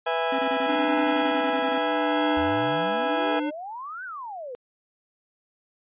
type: chord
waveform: 30% pulse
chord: E major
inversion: second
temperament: just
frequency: 494.4 / 659.3 / 824.1 Hz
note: B4 / E5 / G#5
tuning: +2 / 0 / -14 cents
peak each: -25 dBFS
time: 0.06-3.4 s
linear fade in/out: 10 ms
type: tone bursts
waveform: square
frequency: 269.3 Hz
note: C#4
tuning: 50 cents flat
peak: -29 dBFS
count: 16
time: 0.32-1.783 s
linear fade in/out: 5 ms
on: 68 ms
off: 25 ms
type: tone with tremolo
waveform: square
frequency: 299.5 Hz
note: D4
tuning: 34 cents sharp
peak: -24 dBFS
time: 0.67-3.51 s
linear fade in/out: 20 ms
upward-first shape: triangle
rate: 0.76 Hz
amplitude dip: 80%
type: exponential two-way sweep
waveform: sine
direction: up then down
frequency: 76.4 to 1568 to 471.3 Hz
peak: -33 dBFS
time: 2.37-4.55 s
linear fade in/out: 0 ms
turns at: 4.04 s
effects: resampled to 8000 Hz